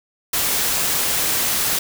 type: noise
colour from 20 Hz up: white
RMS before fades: -20 dBFS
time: 0.33-1.79 s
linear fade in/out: 5 ms
effects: none